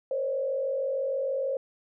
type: tone with frequency modulation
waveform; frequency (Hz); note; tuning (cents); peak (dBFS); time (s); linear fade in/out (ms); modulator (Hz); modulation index
sine; 539; C#5; -49; -26; 0.11-1.57; 2; 46.4; 0.82
effects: none